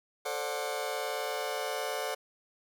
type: chord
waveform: sawtooth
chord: D dominant seventh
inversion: second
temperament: just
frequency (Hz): 440.5 / 528.6 / 587.3 / 734.2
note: A4 / C5 / D5 / F#5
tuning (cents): +2 / +18 / 0 / -14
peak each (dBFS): -34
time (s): 0.25-2.15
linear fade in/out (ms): 10
effects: none